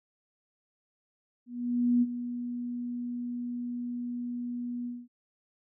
sine tone with ADSR envelope, 242.6 Hz, B3, 31 cents flat, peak -20 dBFS, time 1.46-5.08 s, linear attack 560 ms, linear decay 36 ms, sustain -12 dB, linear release 220 ms, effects none

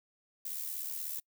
violet noise with amplitude modulation, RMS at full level -36 dBFS, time 0.45-1.2 s, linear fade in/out 5 ms, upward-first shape sine, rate 76.4 Hz, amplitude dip 60%, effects noise-tail reverb RT60 0.1 s tail -26 dB re dry

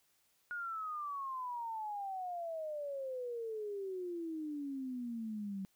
sine exponential sweep, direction down, 1452 to 190 Hz, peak -38 dBFS, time 0.51-5.65 s, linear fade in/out 0 ms, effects white hiss -74 dBFS RMS until 5.75 s

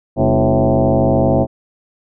sine tone with frequency modulation, 202.1 Hz, G#3, 47 cents flat, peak -10 dBFS, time 0.16-1.47 s, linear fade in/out 50 ms, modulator 113 Hz, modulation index 4.7, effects none

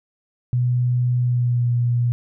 sine tone with pitch glide, 123.47 to 120.58 Hz, B2 to B2, 0 to -41 cents, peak -16 dBFS, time 0.53-2.12 s, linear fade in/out 0 ms, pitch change -41 cents, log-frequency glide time 1.19-1.7 s, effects none

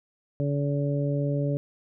harmonic tone, 142.9 Hz, D3, 47 cents flat, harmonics 1 / 2 / 3 / 4, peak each -25 / -31 / -34 / -32 dBFS, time 0.4-1.57 s, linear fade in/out 0 ms, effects none

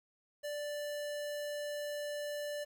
square tone, 587 Hz, D5, 1 cent flat, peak -38 dBFS, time 0.43-2.65 s, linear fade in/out 20 ms, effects 11-bit

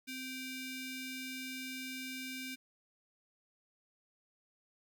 sawtooth ring-modulated tone, 1300 Hz, E6, 24 cents flat, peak -34 dBFS, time 0.07-2.56 s, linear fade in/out 20 ms, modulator 1040 Hz, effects 12-bit

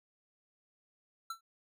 square tone with exponential decay, 1340 Hz, E6, 28 cents sharp, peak -35 dBFS, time 1.3-1.41 s, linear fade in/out 5 ms, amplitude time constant 23 ms, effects none

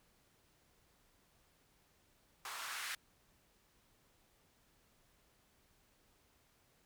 blue noise with band-pass filter sweep, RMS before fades -44 dBFS, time 2.45-2.95 s, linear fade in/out 2 ms, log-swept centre 1000 to 1800 Hz, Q 1.8, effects pink hiss -72 dBFS RMS until 6.85 s

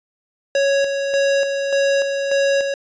square tone with tremolo, 554.4 Hz, C#5, in tune, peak -15 dBFS, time 0.55-2.74 s, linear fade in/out 2 ms, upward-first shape square, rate 1.7 Hz, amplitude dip 45%, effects resampled to 16000 Hz

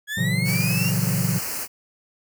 35% pulse linear sweep, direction up, 1661.2 to 2842 Hz, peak -24 dBFS, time 0.07-0.93 s, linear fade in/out 50 ms
triangle chord, F# dominant seventh, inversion first, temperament just, 115.62 / 138.75 / 166.5 / 185 Hz, A#2 / C#3 / E3 / F#3, -14 / +2 / +18 / 0 cents, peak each -24 dBFS, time 0.17-1.39 s, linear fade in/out 10 ms
white band-stop noise, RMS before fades -29 dBFS, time 0.44-1.68 s, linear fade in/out 50 ms, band 2900 to 4300 Hz, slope 96 dB/octave
effects none

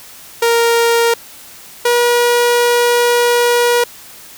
sawtooth tone pair in turn, 466.2 / 480.7 Hz, A#4 / B4, 0 / -47 cents, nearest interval minor second, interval 53 cents, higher second, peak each -6 dBFS, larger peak neither, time 0.42-1.14 / 1.85-3.84 s, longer second, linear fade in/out 5 ms, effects white hiss -37 dBFS RMS until 4.37 s

